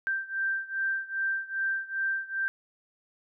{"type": "beating tone pair", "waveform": "sine", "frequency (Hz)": [1569, 1571.5], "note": ["G6", "G6"], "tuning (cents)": [1, 4], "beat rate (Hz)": 2.5, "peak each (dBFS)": [-30, -32], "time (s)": [0.07, 2.48], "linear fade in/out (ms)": 0, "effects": []}